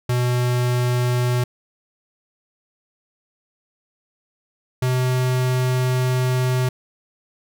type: tone pair in turn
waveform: square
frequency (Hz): 123.47 / 127.38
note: B2 / C3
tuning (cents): 0 / -46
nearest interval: minor second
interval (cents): 54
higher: second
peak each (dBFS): -18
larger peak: neither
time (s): 0.09-1.44 / 4.82-6.69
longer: second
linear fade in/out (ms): 5
effects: none